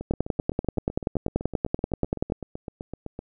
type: two click trains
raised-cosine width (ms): 2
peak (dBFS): -20 / -9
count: 26 / 24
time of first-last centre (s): 0.01-3.191 / 0.11-2.322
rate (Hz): 7.86 / 10.4
effects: none